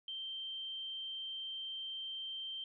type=tone; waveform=sine; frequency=3136 Hz; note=G7; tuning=in tune; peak=-40 dBFS; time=0.08-2.64 s; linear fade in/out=2 ms; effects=none